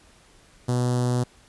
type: tone with notch filter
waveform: sawtooth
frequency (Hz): 123.47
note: B2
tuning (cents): 0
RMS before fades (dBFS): -23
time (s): 0.68-1.24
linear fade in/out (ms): 10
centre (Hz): 2300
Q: 0.55
effects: pink hiss -55 dBFS RMS until 1.48 s + resampled to 24000 Hz